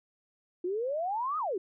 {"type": "exponential two-way sweep", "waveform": "sine", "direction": "up then down", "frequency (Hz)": [344.1, 1285, 344.1], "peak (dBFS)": -29, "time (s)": [0.64, 1.58], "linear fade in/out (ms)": 5, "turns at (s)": 1.38, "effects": []}